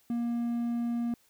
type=tone; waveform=triangle; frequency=236.3 Hz; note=A#3; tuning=24 cents sharp; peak=-26 dBFS; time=0.1-1.14 s; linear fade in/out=2 ms; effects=white hiss -66 dBFS RMS until 1.29 s